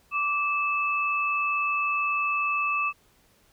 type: tone pair together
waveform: sine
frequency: 1166.6 / 2619 Hz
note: D6 / E7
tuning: -12 / -12 cents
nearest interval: octave + major second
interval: 1400 cents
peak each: -26 dBFS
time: 0.11-2.93 s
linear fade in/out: 50 ms
effects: pink hiss -62 dBFS RMS until 3.52 s